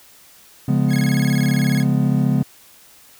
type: chord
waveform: triangle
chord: C# dominant seventh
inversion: none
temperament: just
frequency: 138.59 / 173.24 / 207.9 / 249.5 Hz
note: C#3 / E#3 / G#3 / B3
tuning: 0 / -14 / +2 / +18 cents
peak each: -16 / -20 / -19 / -19 dBFS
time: 0.68-2.43 s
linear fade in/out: 5 ms
type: tone with vibrato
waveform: sawtooth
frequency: 1900 Hz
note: A#6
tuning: 33 cents sharp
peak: -24 dBFS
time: 0.88-1.85 s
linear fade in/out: 50 ms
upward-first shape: square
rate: 19 Hz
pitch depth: 230 cents each way
effects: white hiss -48 dBFS RMS until 3.19 s